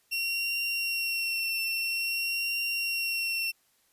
30% pulse tone with vibrato, 2732 Hz, F7, 39 cents flat, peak -25 dBFS, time 0.11-3.52 s, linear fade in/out 20 ms, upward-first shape triangle, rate 0.5 Hz, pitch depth 20 cents each way, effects white hiss -68 dBFS RMS until 3.92 s + resampled to 32000 Hz

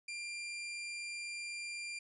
sawtooth tone, 2384 Hz, D7, 25 cents sharp, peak -37 dBFS, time 0.08-1.99 s, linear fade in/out 5 ms, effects resampled to 24000 Hz

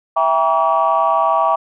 sine chord, E diminished seventh, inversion none, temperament just, 659.3 / 791.1 / 949.3 / 1139.2 Hz, E5 / G5 / Bb5 / Db6, 0 / +16 / +31 / +47 cents, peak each -17 / -18 / -18 / -16 dBFS, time 0.16-1.56 s, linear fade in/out 10 ms, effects tanh soft clip ceiling -4 dBFS

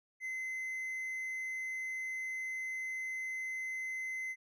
triangle tone, 2053 Hz, C7, 33 cents flat, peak -35 dBFS, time 0.2-4.36 s, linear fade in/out 50 ms, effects none

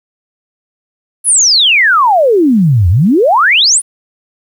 sine exponential two-way sweep, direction down then up, 11175 to 81.7 to 10320 Hz, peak -5 dBFS, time 1.24-3.82 s, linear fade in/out 50 ms, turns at 2.89 s, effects 7-bit

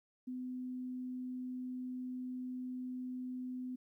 sine tone, 253 Hz, B3, 42 cents sharp, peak -39 dBFS, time 0.27-3.76 s, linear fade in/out 10 ms, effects 13-bit

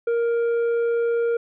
triangle tone with tanh clipping, 467.5 Hz, A#4, 5 cents sharp, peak -20 dBFS, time 0.07-1.37 s, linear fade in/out 5 ms, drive 10 dB, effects none

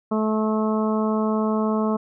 harmonic tone, 216.8 Hz, A3, 25 cents flat, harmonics 1 / 2 / 3 / 4 / 5 / 6, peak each -21 / -26 / -29 / -33 / -30 / -35 dBFS, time 0.11-1.97 s, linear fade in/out 10 ms, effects none

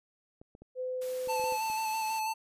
clicks, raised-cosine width 2 ms, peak -37 dBFS, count 8, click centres 0.415 / 0.551 / 0.62 / 1.274 / 1.397 / 1.44 / 1.523 / 1.7 s
sine tone, 509 Hz, C5, 48 cents flat, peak -32 dBFS, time 0.75-1.58 s, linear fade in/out 50 ms
white high-pass noise, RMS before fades -48 dBFS, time 1.01-2.2 s, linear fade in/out 10 ms, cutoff 170 Hz, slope 12 dB/octave
square tone with vibrato, 879 Hz, A5, 2 cents flat, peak -31 dBFS, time 1.28-2.34 s, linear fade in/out 20 ms, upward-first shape square, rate 6.1 Hz, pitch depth 18 cents each way
effects resampled to 32000 Hz

